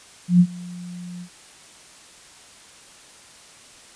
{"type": "tone with ADSR envelope", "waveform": "sine", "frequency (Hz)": 177.4, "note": "F3", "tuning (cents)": 27, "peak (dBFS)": -8, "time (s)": [0.28, 1.29], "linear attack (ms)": 120, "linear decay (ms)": 62, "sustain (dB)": -24, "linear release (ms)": 74, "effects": ["white hiss -47 dBFS RMS until 3.95 s", "resampled to 22050 Hz"]}